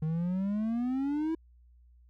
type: exponential sweep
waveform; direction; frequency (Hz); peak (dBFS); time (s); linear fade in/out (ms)
triangle; up; 153.7 to 329.6; -26; 0.02-1.35; 5
effects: added 60 Hz sine -56 dBFS peak until 2.09 s